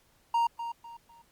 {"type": "tone with echo", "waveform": "triangle", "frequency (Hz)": 932.3, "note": "A#5", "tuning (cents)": 0, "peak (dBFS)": -21, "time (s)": [0.34, 0.47], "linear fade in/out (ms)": 5, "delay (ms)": 250, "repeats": 3, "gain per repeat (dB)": -10, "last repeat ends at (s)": 1.22, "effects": ["pink hiss -66 dBFS RMS until 1.31 s", "Opus 48 kbps"]}